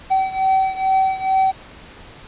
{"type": "beating tone pair", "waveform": "triangle", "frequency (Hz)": [764, 766.3], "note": ["G5", "G5"], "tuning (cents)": [-45, -40], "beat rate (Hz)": 2.3, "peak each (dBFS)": [-15, -18], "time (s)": [0.1, 1.52], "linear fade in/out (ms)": 20, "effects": ["pink hiss -41 dBFS RMS until 2.27 s", "resampled to 8000 Hz"]}